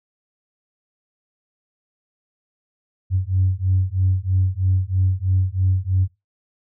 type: beating tone pair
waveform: sine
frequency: 92.1 / 95.2 Hz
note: F#2 / F#2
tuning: -7 / +50 cents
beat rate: 3.1 Hz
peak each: -19 dBFS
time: 3.1-6.08 s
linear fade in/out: 50 ms
effects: noise-tail reverb RT60 0.2 s tail -18 dB re dry + tanh soft clip ceiling -9 dBFS